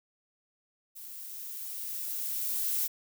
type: noise with level ramp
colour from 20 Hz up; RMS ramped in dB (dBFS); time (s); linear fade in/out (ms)
violet; -45 to -29; 0.95-2.88; 20
effects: none